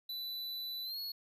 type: tone with pitch glide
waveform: square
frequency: 3982 to 4342 Hz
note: B7 to C#8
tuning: +14 to -37 cents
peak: -39 dBFS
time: 0.09-1.12 s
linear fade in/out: 5 ms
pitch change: +149 cents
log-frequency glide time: 0.84-0.98 s
effects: none